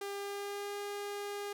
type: tone with pitch glide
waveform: sawtooth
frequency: 400.5 to 407 Hz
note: G4 to G#4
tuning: +37 to -35 cents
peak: -34 dBFS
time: 0.01-1.53 s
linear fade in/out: 5 ms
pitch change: +28 cents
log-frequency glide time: 0.12-0.79 s
effects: none